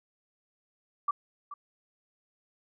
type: tone with echo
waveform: sine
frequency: 1161 Hz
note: D6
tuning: 20 cents flat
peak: -24 dBFS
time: 1.08-1.11 s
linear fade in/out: 5 ms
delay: 430 ms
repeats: 1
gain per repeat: -14 dB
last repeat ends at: 1.54 s
effects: none